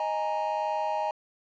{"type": "chord", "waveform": "triangle", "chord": "D# suspended fourth", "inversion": "none", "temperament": "equal", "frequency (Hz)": [622.3, 830.6, 932.3], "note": ["D#5", "G#5", "A#5"], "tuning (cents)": [0, 0, 0], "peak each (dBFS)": [-29, -28, -29], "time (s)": [0, 1.11], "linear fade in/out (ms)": 2, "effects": ["tanh soft clip ceiling -17 dBFS", "resampled to 16000 Hz"]}